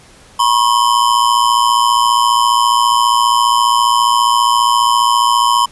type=ring-modulated tone; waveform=square; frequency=1023 Hz; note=C6; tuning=39 cents flat; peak=-7 dBFS; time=0.39-5.66 s; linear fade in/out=10 ms; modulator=57.4 Hz; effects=pink hiss -43 dBFS RMS until 5.71 s + resampled to 24000 Hz